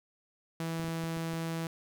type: tone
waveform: sawtooth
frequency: 164.3 Hz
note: E3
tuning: 5 cents flat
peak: -29 dBFS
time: 0.6-1.67 s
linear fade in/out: 2 ms
type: clicks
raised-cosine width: 3 ms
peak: -33 dBFS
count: 6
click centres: 0.797 / 0.843 / 0.883 / 1.039 / 1.171 / 1.335 s
effects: none